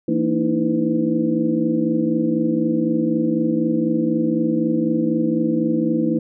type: tone cluster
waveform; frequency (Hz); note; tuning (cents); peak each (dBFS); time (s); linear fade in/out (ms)
sine; 166.7 / 231.4 / 301.3 / 325.3 / 502; E3 / A#3 / D4 / E4 / B4; +20 / -13 / +44 / -23 / +28; -26 / -21 / -23 / -21 / -27; 0.08-6.19; 5
effects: none